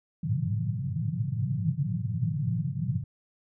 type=band-pass noise; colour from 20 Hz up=pink; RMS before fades=-29 dBFS; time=0.23-3.04 s; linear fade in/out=5 ms; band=100 to 180 Hz; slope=96 dB/octave; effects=none